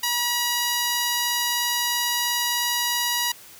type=tone with notch filter; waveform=5% pulse; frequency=963 Hz; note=B5; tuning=44 cents flat; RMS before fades=-24 dBFS; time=0.03-3.32 s; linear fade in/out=5 ms; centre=8500 Hz; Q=1.7; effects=white hiss -46 dBFS RMS until 3.59 s